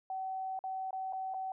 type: tone with dropouts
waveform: sine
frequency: 760 Hz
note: F#5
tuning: 46 cents sharp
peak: -35 dBFS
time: 0.1-1.52 s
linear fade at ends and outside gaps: 2 ms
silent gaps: 0.591-0.639 / 0.908-0.929 / 1.126-1.132 / 1.339-1.343 s
effects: none